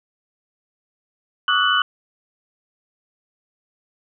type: tone cluster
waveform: sine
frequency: 1132 / 1224 / 1337 / 1474 / 2986 Hz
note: C#6 / D#6 / E6 / F#6 / F#7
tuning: +36 / -29 / +24 / -7 / +15 cents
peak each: -23 / -23 / -27 / -19 / -20 dBFS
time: 1.48-1.82 s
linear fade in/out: 2 ms
effects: none